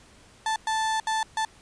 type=tone bursts at uneven times; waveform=35% pulse; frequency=880 Hz; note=A5; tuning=in tune; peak=-22 dBFS; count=4; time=0.46-0.56 / 0.67-1 / 1.07-1.23 / 1.37-1.45 s; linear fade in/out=2 ms; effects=pink hiss -54 dBFS RMS until 1.61 s + resampled to 22050 Hz